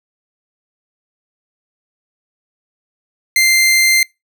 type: tone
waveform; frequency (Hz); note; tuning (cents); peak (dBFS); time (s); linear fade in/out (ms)
sawtooth; 2088; C7; -4; -6; 3.36-4.03; 2
effects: noise-tail reverb RT60 0.2 s tail -23 dB re dry